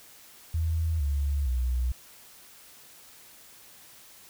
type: tone with pitch steps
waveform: sine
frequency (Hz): 81.1 / 71.01 / 62.18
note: E2 / C#2 / B1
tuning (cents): -28 / +42 / +12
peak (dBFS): -24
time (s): 0.54-1.92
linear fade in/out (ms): 5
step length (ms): 460
effects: white hiss -52 dBFS RMS until 4.29 s